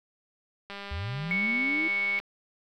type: click train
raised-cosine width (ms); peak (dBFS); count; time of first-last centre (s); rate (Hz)
0.3; -24; 301; 0.7-2.2; 200
type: linear sweep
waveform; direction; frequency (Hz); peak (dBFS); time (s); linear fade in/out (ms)
sine; up; 68.6 to 329.6; -31; 0.91-1.88; 5
type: tone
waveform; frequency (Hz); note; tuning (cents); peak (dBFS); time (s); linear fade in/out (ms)
sine; 2217; C#7; 0; -25; 1.31-2.19; 0
effects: none